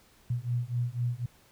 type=beating tone pair; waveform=sine; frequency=119.3 / 123.3 Hz; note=A#2 / B2; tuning=+41 / -2 cents; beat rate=4 Hz; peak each=-31 dBFS; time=0.3-1.26 s; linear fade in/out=5 ms; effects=pink hiss -61 dBFS RMS until 1.51 s